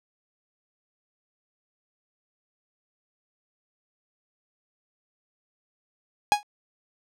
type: tone with exponential decay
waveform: 45% pulse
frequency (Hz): 829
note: G#5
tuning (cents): -3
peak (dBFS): -12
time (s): 6.32-6.43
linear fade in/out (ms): 0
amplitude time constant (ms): 23
effects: low-pass 9000 Hz 12 dB/octave